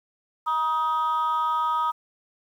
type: tone pair together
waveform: sine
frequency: 953.6 / 1255 Hz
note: A#5 / D#6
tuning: +39 / +15 cents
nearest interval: perfect fourth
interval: 476 cents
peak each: -23 / -22 dBFS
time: 0.46-1.92 s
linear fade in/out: 20 ms
effects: tanh soft clip ceiling -18 dBFS + 9-bit